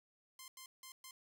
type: tone bursts at uneven times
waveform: 5% pulse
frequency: 1046.5 Hz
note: C6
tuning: in tune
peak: -39 dBFS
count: 4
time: 0.39-0.48 / 0.57-0.66 / 0.83-0.92 / 1.04-1.11 s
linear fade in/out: 2 ms
effects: 12-bit